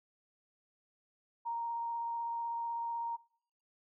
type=tone with vibrato; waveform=sine; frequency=932.3 Hz; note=A#5; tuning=in tune; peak=-34 dBFS; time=1.45-3.17 s; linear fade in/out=20 ms; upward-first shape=sine; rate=16 Hz; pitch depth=9 cents each way; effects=noise-tail reverb RT60 0.7 s tail -24 dB re dry